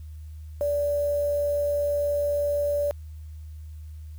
sine tone with quantisation, 579 Hz, D5, 25 cents flat, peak -22 dBFS, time 0.61-2.91 s, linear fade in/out 0 ms, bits 7, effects added 77 Hz sine -37 dBFS peak until 4.18 s + white hiss -64 dBFS RMS until 4.18 s

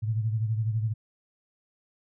sine beating tone pair, 109.3 / 121.3 Hz, A2 / B2, -11 / -31 cents, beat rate 12 Hz, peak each -25 / -33 dBFS, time 0.02-0.94 s, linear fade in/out 20 ms, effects none

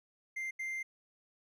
triangle tone bursts at uneven times, 2093 Hz, C7, in tune, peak -34 dBFS, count 2, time 0.36-0.51 / 0.59-0.83 s, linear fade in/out 10 ms, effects none

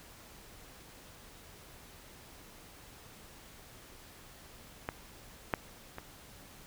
clicks, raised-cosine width 0.5 ms, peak -19 / -13 / -26 dBFS, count 3, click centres 4.889 / 5.538 / 5.984 s, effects pink hiss -54 dBFS RMS until 6.66 s

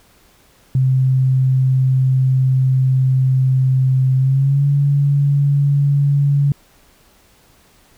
sine tone with pitch glide, 130.81 to 141.83 Hz, C3 to C#3, 0 to +40 cents, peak -11 dBFS, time 0.75-6.52 s, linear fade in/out 2 ms, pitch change +140 cents, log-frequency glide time 4.17-4.65 s, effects pink hiss -52 dBFS RMS until 7.97 s

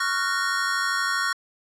square chord, Gb major seventh, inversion second, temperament just, 1110 / 1387.5 / 1480 / 1850 Hz, Db6 / F6 / Gb6 / Bb6, +2 / -12 / 0 / -14 cents, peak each -29 dBFS, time 0-1.33 s, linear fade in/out 5 ms, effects low-pass 9000 Hz 12 dB/octave

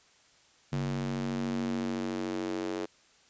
square tone with high-pass filter sweep, 46.86 Hz, F#1, 23 cents sharp, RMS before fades -33 dBFS, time 0.72-2.86 s, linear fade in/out 10 ms, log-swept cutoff 160 to 370 Hz, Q 3.4, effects white hiss -62 dBFS RMS until 3.29 s + resampled to 16000 Hz

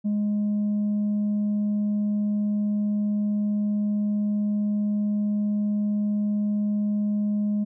sine tone with tanh clipping, 207.7 Hz, G#3, in tune, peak -22 dBFS, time 0.04-7.65 s, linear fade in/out 20 ms, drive 1 dB, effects none

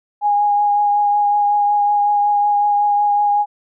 sine tone with vibrato, 823 Hz, G#5, 16 cents flat, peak -12 dBFS, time 0.21-3.46 s, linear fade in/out 50 ms, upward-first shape triangle, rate 5.4 Hz, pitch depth 16 cents each way, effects none

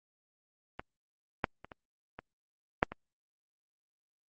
clicks, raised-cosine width 0.5 ms, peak -23 / -12 / -30 / -30 / -27 / -7 / -24 dBFS, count 7, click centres 0.795 / 1.442 / 1.646 / 1.718 / 2.19 / 2.829 / 2.92 s, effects Opus 32 kbps

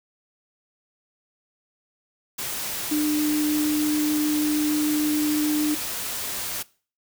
sine tone in noise, 301.1 Hz, D4, 43 cents sharp, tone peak -20 dBFS, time 2.91-5.75 s, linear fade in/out 10 ms, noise white, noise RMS -30 dBFS, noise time 2.38-6.63 s, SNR +7 dB, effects noise-tail reverb RT60 0.4 s tail -21 dB re dry

